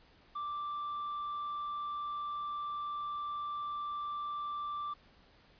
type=tone; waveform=triangle; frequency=1174.7 Hz; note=D6; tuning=in tune; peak=-34 dBFS; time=0.35-4.94 s; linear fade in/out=10 ms; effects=pink hiss -63 dBFS RMS until 5.59 s + resampled to 11025 Hz